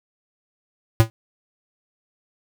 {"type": "tone with exponential decay", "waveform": "square", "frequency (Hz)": 112.3, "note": "A2", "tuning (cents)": 36, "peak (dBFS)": -7, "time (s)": [1, 1.1], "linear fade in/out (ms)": 0, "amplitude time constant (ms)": 20, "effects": []}